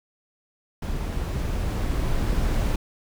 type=noise with level ramp; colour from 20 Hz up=brown; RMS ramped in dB=-28 to -22 dBFS; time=0.82-2.76 s; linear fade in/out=5 ms; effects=none